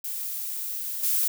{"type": "noise with level steps", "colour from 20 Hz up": "violet", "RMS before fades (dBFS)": [-32, -24], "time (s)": [0.04, 1.28], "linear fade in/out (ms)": 5, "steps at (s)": 1.03, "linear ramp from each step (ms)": 5, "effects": []}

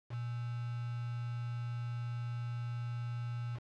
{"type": "tone with quantisation", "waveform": "sine", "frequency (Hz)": 119.4, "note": "A#2", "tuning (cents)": 42, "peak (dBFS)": -36, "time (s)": [0.09, 3.6], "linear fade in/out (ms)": 50, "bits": 8, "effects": ["low-pass 4000 Hz 12 dB/octave"]}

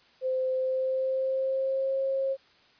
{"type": "tone with pitch glide", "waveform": "sine", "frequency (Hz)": [518, 538.1], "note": ["C5", "C5"], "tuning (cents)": [-17, 48], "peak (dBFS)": -25, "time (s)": [0.21, 2.37], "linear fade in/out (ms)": 50, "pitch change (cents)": 65, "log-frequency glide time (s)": [0.54, 2], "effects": ["white hiss -60 dBFS RMS until 2.79 s", "resampled to 11025 Hz"]}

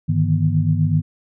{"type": "tone cluster", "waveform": "sine", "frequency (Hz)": [100.9, 150.1, 158.1, 240.5], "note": ["G#2", "D3", "D#3", "B3"], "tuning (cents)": [-49, 38, 28, -46], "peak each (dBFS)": [-20, -20, -18, -27], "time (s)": [0.08, 1.02], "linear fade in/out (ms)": 20, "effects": []}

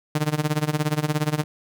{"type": "tone with tremolo", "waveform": "sawtooth", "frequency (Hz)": 151.5, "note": "D#3", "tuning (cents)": -46, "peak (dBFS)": -14, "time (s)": [0.15, 1.44], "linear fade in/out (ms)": 2, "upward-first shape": "sine", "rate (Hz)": 17, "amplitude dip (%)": 90, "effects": []}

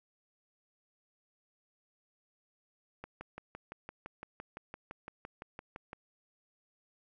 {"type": "click train", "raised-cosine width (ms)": 0.5, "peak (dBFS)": -28, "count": 18, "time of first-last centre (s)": [3.04, 5.931], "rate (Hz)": 5.88, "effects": []}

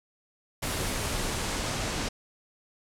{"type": "noise with low-pass filter sweep", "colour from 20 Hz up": "pink", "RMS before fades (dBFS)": -31, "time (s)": [0.62, 2.09], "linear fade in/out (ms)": 10, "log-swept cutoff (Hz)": [12000, 7200], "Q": 0.96, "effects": []}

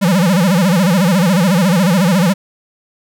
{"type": "tone with vibrato", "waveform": "square", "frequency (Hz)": 182.2, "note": "F#3", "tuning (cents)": -26, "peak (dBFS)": -10, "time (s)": [0.01, 2.34], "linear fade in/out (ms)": 20, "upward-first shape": "sine", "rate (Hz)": 14, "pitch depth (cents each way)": 190, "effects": []}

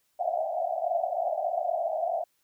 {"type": "band-pass noise", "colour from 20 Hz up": "white", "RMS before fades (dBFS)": -29, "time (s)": [0.19, 2.24], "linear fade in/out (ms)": 10, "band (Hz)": [630, 730], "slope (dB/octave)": 96, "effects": ["white hiss -72 dBFS RMS until 2.43 s"]}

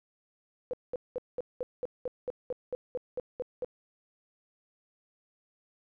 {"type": "tone bursts", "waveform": "sine", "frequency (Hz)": 500, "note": "B4", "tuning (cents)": 21, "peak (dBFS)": -30, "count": 14, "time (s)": [0.71, 3.646], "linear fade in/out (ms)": 0, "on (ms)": 24, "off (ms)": 200, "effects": []}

